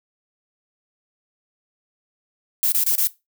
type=noise bursts; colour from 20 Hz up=violet; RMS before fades=-19 dBFS; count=4; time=2.63-3.071 s; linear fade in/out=0 ms; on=90 ms; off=27 ms; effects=noise-tail reverb RT60 0.2 s tail -17 dB re dry